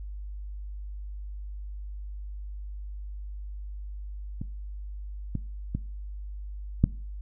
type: clicks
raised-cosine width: 5 ms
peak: -20 / -16 / -16 / -6 dBFS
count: 4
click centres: 4.415 / 5.353 / 5.75 / 6.84 s
effects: noise-tail reverb RT60 0.4 s tail -20 dB re dry + added 50 Hz sine -35 dBFS peak until 7.21 s